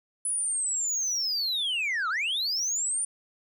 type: linear two-way sweep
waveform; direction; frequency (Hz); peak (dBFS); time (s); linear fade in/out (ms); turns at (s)
sine; down then up; 10030 to 1232 to 9400; -23; 0.25-3.05; 5; 2.09
effects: tanh soft clip ceiling -25 dBFS

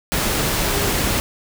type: tone in noise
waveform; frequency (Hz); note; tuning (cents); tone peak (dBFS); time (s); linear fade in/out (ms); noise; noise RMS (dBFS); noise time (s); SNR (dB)
sine; 404.9; G#4; -44; -27; 0.66-0.91; 0; pink; -20; 0.12-1.2; -10
effects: none

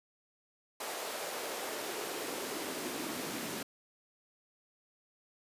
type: noise with high-pass filter sweep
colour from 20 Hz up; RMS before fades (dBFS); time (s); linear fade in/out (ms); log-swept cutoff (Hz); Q
pink; -39; 0.8-3.63; 5; 580 to 230; 1.8
effects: resampled to 32000 Hz

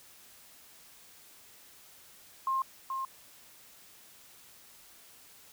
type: tone with echo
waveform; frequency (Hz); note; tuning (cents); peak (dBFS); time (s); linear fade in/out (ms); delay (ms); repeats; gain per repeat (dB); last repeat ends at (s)
sine; 1063; C6; +27; -27; 2.47-2.62; 2; 430; 1; -5; 3.05
effects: white hiss -56 dBFS RMS until 5.52 s

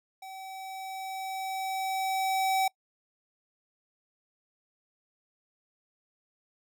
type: tone with level ramp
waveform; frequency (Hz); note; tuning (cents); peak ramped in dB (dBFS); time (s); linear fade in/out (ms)
square; 765; G5; -42; -42 to -24; 0.22-2.68; 5
effects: noise-tail reverb RT60 0.1 s tail -25 dB re dry

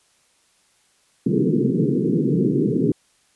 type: band-pass noise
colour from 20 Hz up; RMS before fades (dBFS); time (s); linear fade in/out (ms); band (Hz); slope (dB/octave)
pink; -19; 1.26-2.92; 5; 130 to 450; 96
effects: white hiss -61 dBFS RMS until 3.35 s + resampled to 24000 Hz

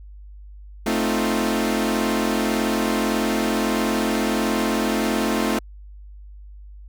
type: chord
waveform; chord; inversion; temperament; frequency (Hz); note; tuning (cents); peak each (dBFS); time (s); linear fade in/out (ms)
sawtooth; F dominant seventh; first; equal; 220 / 261.6 / 311.1 / 349.2; A3 / C4 / Eb4 / F4; 0 / 0 / 0 / 0; -19 / -22 / -23 / -23; 0.86-5.59; 5
effects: added 50 Hz sine -38 dBFS peak until 6.88 s

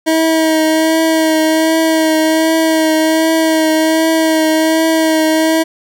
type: tone with vibrato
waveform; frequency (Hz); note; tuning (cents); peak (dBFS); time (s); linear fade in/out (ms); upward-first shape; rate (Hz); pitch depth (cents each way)
25% pulse; 319.1; D#4; +44; -6; 0.06-5.64; 20; triangle; 1.3; 25
effects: none

